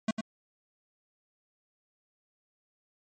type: tone with echo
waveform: square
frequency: 220 Hz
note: A3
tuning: in tune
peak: -25 dBFS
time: 0.08-0.11 s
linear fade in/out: 5 ms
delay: 100 ms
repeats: 1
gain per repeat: -6 dB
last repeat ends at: 0.21 s
effects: MP3 32 kbps